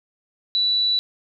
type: tone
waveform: sine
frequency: 3951 Hz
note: B7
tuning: in tune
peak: -17 dBFS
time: 0.55-0.99 s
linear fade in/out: 0 ms
effects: none